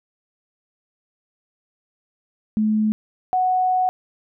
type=tone pair in turn; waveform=sine; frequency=215.2 / 739.5 Hz; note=A3 / F#5; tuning=-38 / -1 cents; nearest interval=octave + major sixth; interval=2137 cents; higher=second; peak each=-16 dBFS; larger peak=neither; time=2.57-2.92 / 3.33-3.89 s; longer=second; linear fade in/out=0 ms; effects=none